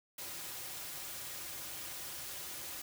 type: noise with comb filter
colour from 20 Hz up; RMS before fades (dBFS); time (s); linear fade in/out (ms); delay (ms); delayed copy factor
white; -44; 0.18-2.82; 5; 4.5; -0.5
effects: none